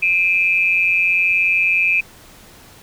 sine tone pair together, 2387 / 2568 Hz, D7 / E7, +28 / -46 cents, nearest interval minor second, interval 126 cents, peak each -16 dBFS, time 0.02-2.01 s, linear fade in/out 10 ms, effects pink hiss -44 dBFS RMS until 2.82 s

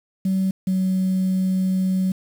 sine tone pair in turn, 190 / 187.38 Hz, F#3 / F#3, +46 / +22 cents, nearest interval unison, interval 24 cents, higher first, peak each -16 dBFS, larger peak neither, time 0.25-0.51 / 0.67-2.12 s, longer second, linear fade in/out 5 ms, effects tanh soft clip ceiling -15 dBFS + 7-bit

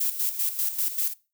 violet noise with tremolo, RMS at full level -25 dBFS, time 0-1.14 s, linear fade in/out 10 ms, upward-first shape square, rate 5.1 Hz, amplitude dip 65%, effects noise-tail reverb RT60 0.3 s tail -20 dB re dry

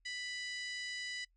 harmonic tone with a mistuned harmonic, 989 Hz, B5, 2 cents sharp, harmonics 2 / 3 / 4 / 5 / 6 / 7 / 8, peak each -42 / -48 / -49 / -47 / -57 / -54 / -56 dBFS, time 0.05-1.25 s, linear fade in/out 10 ms, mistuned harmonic 8, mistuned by +36 cents, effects noise-tail reverb RT60 0.1 s tail -24 dB re dry + added 41 Hz sine -70 dBFS peak until 1.36 s

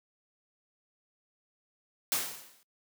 white noise with exponential decay, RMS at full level -27 dBFS, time 2.12-2.63 s, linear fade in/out 0 ms, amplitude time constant 110 ms, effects noise-tail reverb RT60 0.1 s tail -23 dB re dry + high-pass 150 Hz 12 dB/octave

